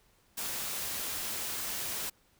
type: noise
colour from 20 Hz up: white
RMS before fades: -36 dBFS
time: 0.37-2.1 s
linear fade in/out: 10 ms
effects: pink hiss -67 dBFS RMS until 2.39 s